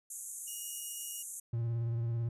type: band-pass noise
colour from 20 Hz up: pink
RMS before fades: -44 dBFS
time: 0.1-1.4 s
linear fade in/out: 5 ms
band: 6500 to 12000 Hz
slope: 96 dB/octave
type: tone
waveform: 5% pulse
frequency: 2868 Hz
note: F7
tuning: 45 cents sharp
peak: -34 dBFS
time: 0.47-1.23 s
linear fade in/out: 10 ms
type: tone with vibrato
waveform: triangle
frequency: 116.54 Hz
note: A#2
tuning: in tune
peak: -29 dBFS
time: 1.53-2.29 s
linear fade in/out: 5 ms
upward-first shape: sine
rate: 18 Hz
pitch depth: 33 cents each way
effects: resampled to 32000 Hz